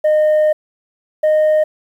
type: tone pair in turn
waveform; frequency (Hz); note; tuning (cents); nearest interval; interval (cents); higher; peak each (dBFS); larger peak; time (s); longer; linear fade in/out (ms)
sine; 613 / 616.6; D#5 / D#5; -26 / -16; unison; 10; second; -7; neither; 0.04-0.53 / 1.23-1.64; first; 10
effects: tanh soft clip ceiling -9 dBFS + 8-bit